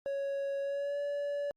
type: tone with pitch glide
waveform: triangle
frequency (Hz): 555 to 573.6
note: C#5 to D5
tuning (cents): +2 to -41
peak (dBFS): -30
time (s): 0.06-1.51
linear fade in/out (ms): 0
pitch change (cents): +57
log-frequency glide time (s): 0.61-0.99
effects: Opus 48 kbps